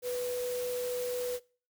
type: tone in noise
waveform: sine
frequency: 493.9 Hz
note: B4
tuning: in tune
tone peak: -31 dBFS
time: 0.02-1.4 s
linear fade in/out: 50 ms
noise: white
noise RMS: -43 dBFS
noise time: 0.02-1.4 s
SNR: +9 dB
effects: noise-tail reverb RT60 0.4 s tail -23 dB re dry